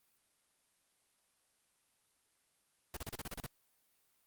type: noise bursts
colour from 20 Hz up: pink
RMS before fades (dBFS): -42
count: 9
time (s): 2.94-3.464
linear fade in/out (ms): 2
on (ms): 28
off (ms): 34
effects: white hiss -75 dBFS RMS until 4.26 s + Opus 32 kbps